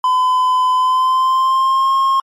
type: tone with pitch glide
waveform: triangle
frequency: 1014 to 1074.3 Hz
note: B5 to C6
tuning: +45 to +45 cents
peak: -9 dBFS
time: 0.04-2.2 s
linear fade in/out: 2 ms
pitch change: +100 cents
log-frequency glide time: 0.74-1.94 s
effects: MP3 64 kbps